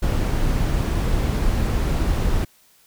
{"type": "noise", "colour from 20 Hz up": "brown", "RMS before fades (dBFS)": -20, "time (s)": [0.02, 2.45], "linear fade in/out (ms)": 10, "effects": ["white hiss -56 dBFS RMS until 2.86 s"]}